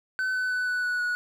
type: tone with pitch steps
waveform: triangle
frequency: 1519 / 1507.6 / 1496.4 / 1485.2 / 1474.1 / 1463 Hz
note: F#6 / F#6 / F#6 / F#6 / F#6 / F#6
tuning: +45 / +32 / +19 / +6 / -7 / -20 cents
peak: -23 dBFS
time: 0.19-1.15 s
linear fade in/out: 0 ms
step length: 160 ms
effects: none